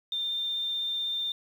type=tone with vibrato; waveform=sine; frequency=3600 Hz; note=A7; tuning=39 cents sharp; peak=-28 dBFS; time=0.12-1.32 s; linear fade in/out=2 ms; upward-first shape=sine; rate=16 Hz; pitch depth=13 cents each way; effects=9-bit